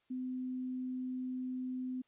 sine tone, 255.1 Hz, C4, 44 cents flat, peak -36 dBFS, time 0.1-2.02 s, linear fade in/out 10 ms, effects white hiss -75 dBFS RMS until 2.07 s + resampled to 8000 Hz

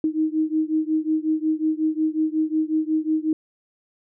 sine beating tone pair, 311.1 / 316.6 Hz, D#4 / D#4, 0 / +30 cents, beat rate 5.5 Hz, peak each -22 / -23 dBFS, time 0.04-3.33 s, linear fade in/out 2 ms, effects none

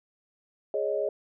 sine chord, Ab suspended fourth, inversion none, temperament equal, 415.3 / 554.4 / 622.3 Hz, Ab4 / Db5 / Eb5, 0 / 0 / 0 cents, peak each -30 dBFS, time 0.74-1.09 s, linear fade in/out 2 ms, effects none

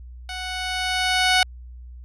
10% pulse tone with level ramp, 740 Hz, F#5, in tune, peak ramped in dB -22 to -6 dBFS, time 0.29-1.43 s, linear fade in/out 2 ms, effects added 61 Hz sine -37 dBFS peak until 2.04 s + resampled to 22050 Hz

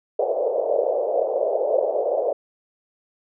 white band-pass noise, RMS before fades -22 dBFS, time 0.19-2.33 s, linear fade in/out 5 ms, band 450 to 640 Hz, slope 48 dB/octave, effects none

